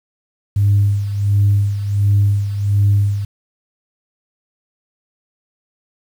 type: tone with tremolo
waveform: sine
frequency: 101.2 Hz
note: G#2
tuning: 44 cents flat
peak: -8 dBFS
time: 0.56-3.25 s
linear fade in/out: 5 ms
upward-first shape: sine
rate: 1.4 Hz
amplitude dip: 70%
effects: tanh soft clip ceiling -6 dBFS + 7-bit